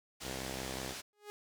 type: low-pass noise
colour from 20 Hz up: white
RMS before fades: -45 dBFS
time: 0.2-1.02 s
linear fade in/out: 20 ms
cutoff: 6700 Hz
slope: 12 dB/octave
type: tone with vibrato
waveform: 5% pulse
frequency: 65.41 Hz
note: C2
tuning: in tune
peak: -29 dBFS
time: 0.22-0.95 s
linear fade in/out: 50 ms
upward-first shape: sine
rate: 11 Hz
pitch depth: 19 cents each way
type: tone with exponential growth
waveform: sawtooth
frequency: 415.3 Hz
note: G#4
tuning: in tune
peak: -38 dBFS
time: 1.13-1.3 s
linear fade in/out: 0 ms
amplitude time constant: 36 ms
effects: none